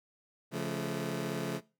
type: chord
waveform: 20% pulse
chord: Db augmented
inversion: none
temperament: just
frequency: 138.59 / 173.24 / 216.5 Hz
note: Db3 / F3 / A3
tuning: 0 / -14 / -28 cents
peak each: -33 dBFS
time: 0.51-1.61 s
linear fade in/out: 50 ms
effects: noise-tail reverb RT60 0.3 s tail -20 dB re dry